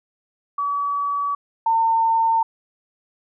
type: tone pair in turn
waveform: sine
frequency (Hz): 1141 / 905.6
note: C#6 / A5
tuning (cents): +50 / +50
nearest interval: major third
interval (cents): 400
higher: first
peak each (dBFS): -20 / -15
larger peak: second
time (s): 0.58-1.35 / 1.66-2.43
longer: neither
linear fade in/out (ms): 5
effects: none